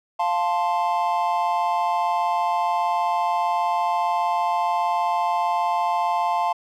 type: chord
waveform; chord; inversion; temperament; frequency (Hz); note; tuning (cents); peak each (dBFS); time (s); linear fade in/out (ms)
triangle; F major; none; equal; 698.5 / 880 / 1046.5; F5 / A5 / C6; 0 / 0 / 0; -22 / -21 / -24; 0.19-6.53; 10
effects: none